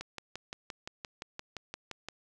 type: click train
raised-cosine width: 0.2 ms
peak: -22 dBFS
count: 13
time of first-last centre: 0.01-2.086 s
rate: 5.78 Hz
effects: none